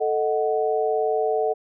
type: chord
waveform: sine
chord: D# diminished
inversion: second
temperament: equal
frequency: 440 / 622.3 / 740 Hz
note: A4 / D#5 / F#5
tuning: 0 / 0 / 0 cents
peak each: -22 / -26 / -25 dBFS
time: 0-1.54 s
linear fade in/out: 20 ms
effects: none